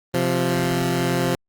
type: tone pair together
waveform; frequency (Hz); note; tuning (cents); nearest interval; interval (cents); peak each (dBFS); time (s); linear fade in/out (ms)
15% pulse; 130.81 / 174.61; C3 / F3; 0 / 0; perfect fourth; 500; -16 / -15; 0.14-1.35; 2
effects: Opus 32 kbps